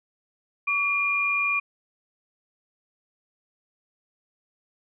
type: tone pair together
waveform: sine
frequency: 1139 / 2413 Hz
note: C#6 / D7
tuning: +47 / +46 cents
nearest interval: octave + minor second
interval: 1299 cents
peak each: -29 / -22 dBFS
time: 0.67-1.6 s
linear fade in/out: 10 ms
effects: none